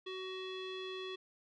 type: tone with low-pass filter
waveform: square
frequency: 375.1 Hz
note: F#4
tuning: 24 cents sharp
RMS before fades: -43 dBFS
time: 0.06-1.16 s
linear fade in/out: 10 ms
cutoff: 3400 Hz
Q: 4.9
effects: none